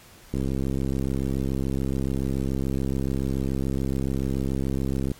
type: click train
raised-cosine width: 3 ms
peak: -14 dBFS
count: 321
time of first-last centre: 0.34-5.116 s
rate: 67 Hz
effects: pink hiss -50 dBFS RMS until 5.19 s + MP3 64 kbps